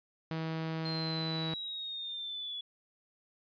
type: tone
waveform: sawtooth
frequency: 161.1 Hz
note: E3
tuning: 39 cents flat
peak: -30 dBFS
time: 0.31-1.54 s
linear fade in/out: 0 ms
type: linear sweep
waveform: sine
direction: down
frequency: 4186 to 3395 Hz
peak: -37 dBFS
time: 0.85-2.61 s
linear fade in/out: 5 ms
effects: resampled to 11025 Hz